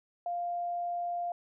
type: tone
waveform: sine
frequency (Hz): 698.5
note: F5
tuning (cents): 0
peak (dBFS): -31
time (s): 0.26-1.32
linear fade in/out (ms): 2
effects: none